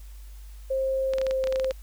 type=tone with pitch glide; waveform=sine; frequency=531 to 524.9 Hz; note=C5 to C5; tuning=+25 to +5 cents; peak=-23 dBFS; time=0.7-1.72 s; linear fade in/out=10 ms; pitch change=-20 cents; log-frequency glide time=1.05-1.44 s
type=clicks; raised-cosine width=0.2 ms; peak=-17 dBFS; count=12; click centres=1.136 / 1.184 / 1.215 / 1.267 / 1.31 / 1.44 / 1.472 / 1.525 / 1.559 / 1.598 / 1.645 / 1.709 s
effects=added 50 Hz sine -40 dBFS peak until 1.82 s + white hiss -57 dBFS RMS until 1.82 s